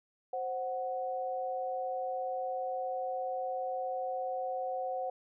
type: tone pair together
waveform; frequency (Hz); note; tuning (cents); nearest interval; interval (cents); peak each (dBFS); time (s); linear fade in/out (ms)
sine; 524 / 741; C5 / F#5; +2 / +2; tritone; 600; -36 / -35; 0.33-5.1; 5
effects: none